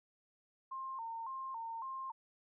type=tone with vibrato; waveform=sine; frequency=983 Hz; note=B5; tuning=8 cents flat; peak=-40 dBFS; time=0.71-2.12 s; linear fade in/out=10 ms; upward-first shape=square; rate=1.8 Hz; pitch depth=130 cents each way; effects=none